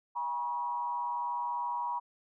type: tone with frequency modulation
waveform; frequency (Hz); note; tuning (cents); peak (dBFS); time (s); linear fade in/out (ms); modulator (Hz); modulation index
sine; 962; B5; -46; -31; 0.15-2; 20; 141; 0.6
effects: none